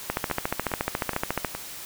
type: two click trains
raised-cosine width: 0.5 ms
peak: -9 / -15 dBFS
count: 20 / 4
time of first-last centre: 0.1-1.448 / 0.3-1.55 s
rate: 14.1 / 2.4 Hz
effects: white hiss -39 dBFS RMS until 1.85 s